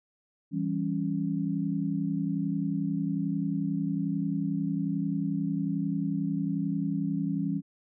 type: chord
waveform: sine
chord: C# diminished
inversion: first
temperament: equal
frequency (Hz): 164.81 / 196 / 277.2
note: E3 / G3 / C#4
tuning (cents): 0 / 0 / 0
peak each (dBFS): -31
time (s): 0.51-7.62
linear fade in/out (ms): 50
effects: none